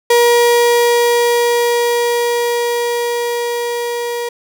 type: tone with level ramp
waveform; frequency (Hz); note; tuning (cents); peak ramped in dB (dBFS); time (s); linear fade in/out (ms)
35% pulse; 476.4; A#4; +38; -6 to -17; 0.1-4.29; 5
effects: none